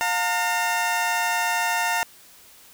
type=tone pair together; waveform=20% pulse; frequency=710 / 911 Hz; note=F5 / A#5; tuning=+28 / -40 cents; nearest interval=major third; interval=432 cents; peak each=-21 / -18 dBFS; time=0.01-2.03 s; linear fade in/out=0 ms; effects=white hiss -50 dBFS RMS until 2.73 s